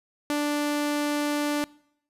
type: tone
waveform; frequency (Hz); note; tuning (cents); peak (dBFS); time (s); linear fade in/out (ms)
sawtooth; 293.7; D4; 0; -20; 0.3-1.64; 0
effects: noise-tail reverb RT60 0.7 s tail -23 dB re dry + resampled to 32000 Hz